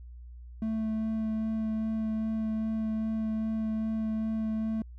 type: tone with vibrato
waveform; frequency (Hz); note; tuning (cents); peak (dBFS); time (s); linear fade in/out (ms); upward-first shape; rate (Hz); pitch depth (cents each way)
triangle; 220; A3; 0; -26; 0.62-4.82; 2; sine; 2.5; 9
effects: added 60 Hz sine -43 dBFS peak until 4.98 s